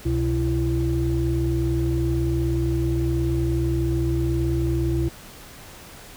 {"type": "tone cluster", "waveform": "sine", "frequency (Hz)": [66.7, 125.8, 335.7], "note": ["C2", "B2", "E4"], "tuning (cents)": [34, 32, 32], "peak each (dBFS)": -23, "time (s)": [0.05, 5.09], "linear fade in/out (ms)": 10, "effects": ["tanh soft clip ceiling -13 dBFS", "pink hiss -43 dBFS RMS until 6.16 s"]}